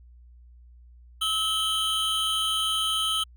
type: tone cluster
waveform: square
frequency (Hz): 1293 / 3060 / 3267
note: E6 / G7 / G#7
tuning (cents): -34 / -42 / -29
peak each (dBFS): -31 / -26 / -33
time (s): 1.21-3.24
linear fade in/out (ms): 10
effects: added 60 Hz sine -48 dBFS peak until 3.36 s